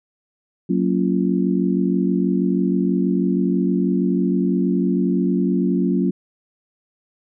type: chord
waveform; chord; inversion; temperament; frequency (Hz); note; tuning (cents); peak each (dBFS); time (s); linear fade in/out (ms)
sine; Gb major seventh; none; just; 185 / 231.2 / 277.5 / 346.9; Gb3 / Bb3 / Db4 / F4; 0 / -14 / +2 / -12; -19 / -23 / -22 / -24; 0.69-6.11; 10
effects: none